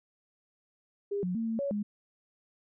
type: tone with pitch steps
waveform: sine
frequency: 403.8 / 180.4 / 226.9 / 225 / 561 / 207.1 Hz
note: G#4 / F#3 / A#3 / A3 / C#5 / G#3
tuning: -49 / -44 / -47 / +39 / +21 / -5 cents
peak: -29 dBFS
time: 1.11-1.83 s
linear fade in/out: 10 ms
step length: 120 ms
effects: none